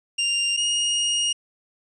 sawtooth tone pair in turn, 2794 / 2861 Hz, F7 / F7, 0 / +41 cents, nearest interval unison, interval 41 cents, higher second, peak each -17 dBFS, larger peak neither, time 0.18-0.57 / 0.57-1.33 s, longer second, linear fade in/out 10 ms, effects resampled to 22050 Hz

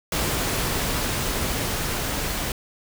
pink noise with level ramp, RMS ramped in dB -24 to -27 dBFS, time 0.12-2.52 s, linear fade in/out 2 ms, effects none

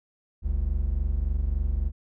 triangle tone pair together, 47.22 / 70.7 Hz, F#1 / C#2, +36 / +35 cents, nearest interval perfect fifth, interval 699 cents, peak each -24 dBFS, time 0.42-1.92 s, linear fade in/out 50 ms, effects none

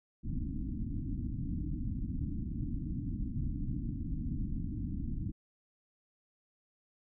pink low-pass noise, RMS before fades -36 dBFS, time 0.23-5.32 s, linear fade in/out 20 ms, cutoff 310 Hz, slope 96 dB/octave, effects none

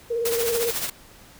sine tone with vibrato, 466.2 Hz, A#4, in tune, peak -22 dBFS, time 0.1-0.71 s, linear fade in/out 10 ms, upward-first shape square, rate 18 Hz, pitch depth 34 cents each way
white noise with tremolo, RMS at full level -25 dBFS, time 0.25-0.9 s, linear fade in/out 5 ms, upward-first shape triangle, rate 14 Hz, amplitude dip 65%
effects pink hiss -49 dBFS RMS until 1.39 s

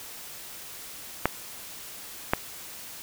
clicks, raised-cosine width 0.5 ms, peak -5 dBFS, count 2, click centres 1.256 / 2.335 s, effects white hiss -42 dBFS RMS until 3.02 s

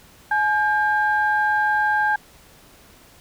sine tone pair together, 846.6 / 1600 Hz, G#5 / G6, +33 / +35 cents, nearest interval major seventh, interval 1102 cents, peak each -19 / -19 dBFS, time 0.31-2.16 s, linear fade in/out 5 ms, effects tanh soft clip ceiling -9 dBFS + pink hiss -50 dBFS RMS until 3.2 s

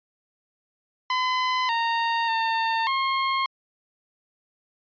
sawtooth tone with pitch steps, 1016 / 924 / 904 / 1073 Hz, B5 / A#5 / A5 / C6, +49 / -16 / +47 / +43 cents, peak -18 dBFS, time 1.1-3.46 s, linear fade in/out 2 ms, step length 590 ms, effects resampled to 11025 Hz

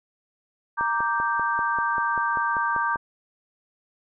sine chord, G minor, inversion first, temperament equal, 932.3 / 1174.7 / 1568 Hz, Bb5 / D6 / G6, 0 / 0 / 0 cents, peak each -26 dBFS, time 0.77-2.97 s, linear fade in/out 20 ms
click train, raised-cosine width 1 ms, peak -20 dBFS, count 12, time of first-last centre 0.81-2.958 s, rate 5.12 Hz
effects none

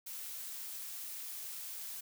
blue noise, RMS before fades -44 dBFS, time 0.06-2.01 s, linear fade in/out 10 ms, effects none

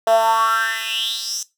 10% pulse tone with high-pass filter sweep, 224.1 Hz, A3, 32 cents sharp, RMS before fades -19 dBFS, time 0.07-1.43 s, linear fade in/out 2 ms, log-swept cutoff 600 to 6500 Hz, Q 7, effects noise-tail reverb RT60 0.2 s tail -17 dB re dry

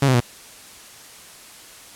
sawtooth tone with pitch steps, 138.59 / 129.31 / 120.65 Hz, C#3 / C3 / B2, 0 / -20 / -40 cents, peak -10 dBFS, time 0.02-0.203 s, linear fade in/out 5 ms, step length 61 ms, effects white hiss -43 dBFS RMS until 1.95 s + low-pass 11000 Hz 12 dB/octave

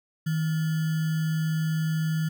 sine tone with sample-and-hold, 159 Hz, D#3, 38 cents sharp, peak -23 dBFS, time 0.26-2.29 s, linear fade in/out 10 ms, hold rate 1575 Hz, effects none

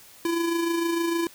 square tone with amplitude modulation, 336.7 Hz, E4, 37 cents sharp, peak -22 dBFS, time 0.25-1.27 s, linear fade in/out 2 ms, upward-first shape sine, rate 26.6 Hz, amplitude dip 40%, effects white hiss -50 dBFS RMS until 1.34 s

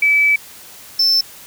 sine / triangle tone pair in turn, 2301 / 5308 Hz, D7 / E8, -36 / +11 cents, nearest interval octave + major second, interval 1447 cents, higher second, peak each -10 dBFS, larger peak neither, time 0.02-0.36 / 0.99-1.21 s, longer first, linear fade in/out 5 ms, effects white hiss -39 dBFS RMS until 1.46 s

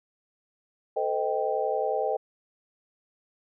sine chord, A half-diminished seventh, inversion none, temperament equal with one note detuned, 440 / 510.7 / 622.3 / 784 Hz, A4 / C5 / Eb5 / G5, 0 / -42 / 0 / 0 cents, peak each -30 dBFS, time 0.96-2.17 s, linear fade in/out 10 ms, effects none

